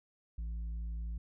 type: tone with tanh clipping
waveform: triangle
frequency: 56 Hz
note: A1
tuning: 31 cents sharp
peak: -37 dBFS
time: 0.38-1.18 s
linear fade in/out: 5 ms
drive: 9 dB
effects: none